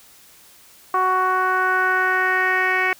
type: tone with low-pass filter sweep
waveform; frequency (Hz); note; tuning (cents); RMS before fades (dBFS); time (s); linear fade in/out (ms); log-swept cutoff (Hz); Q
10% pulse; 371.7; F#4; +8; -19; 0.94-2.93; 2; 1100 to 2200; 3.7
effects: white hiss -49 dBFS RMS until 2.99 s